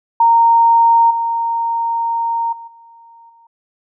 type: tone with level steps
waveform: sine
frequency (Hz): 925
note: A#5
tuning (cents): -14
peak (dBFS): -7 / -15 / -30 / -40 / -45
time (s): 0.2-3.47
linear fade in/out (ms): 5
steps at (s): 1.1 / 2.52 / 2.67 / 3.29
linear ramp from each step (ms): 10
effects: none